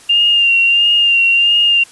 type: tone with vibrato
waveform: sine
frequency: 2794 Hz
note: F7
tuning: in tune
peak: -8 dBFS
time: 0.09-1.84 s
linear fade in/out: 10 ms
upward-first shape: sine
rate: 1.5 Hz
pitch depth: 32 cents each way
effects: white hiss -41 dBFS RMS until 1.91 s + resampled to 24000 Hz